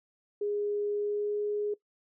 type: tone with pitch glide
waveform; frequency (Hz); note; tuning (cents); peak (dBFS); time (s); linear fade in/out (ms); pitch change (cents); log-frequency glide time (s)
sine; 412.4 to 415.7; G#4 to G#4; -12 to +2; -28; 0.41-1.74; 5; +14; 0.91-1.39
effects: noise-tail reverb RT60 0.1 s tail -19 dB re dry